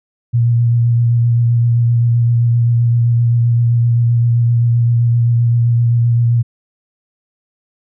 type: tone with vibrato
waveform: sine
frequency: 118.2 Hz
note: A#2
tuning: 24 cents sharp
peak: -9 dBFS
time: 0.33-6.43 s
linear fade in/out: 20 ms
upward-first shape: sine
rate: 7.7 Hz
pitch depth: 18 cents each way
effects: none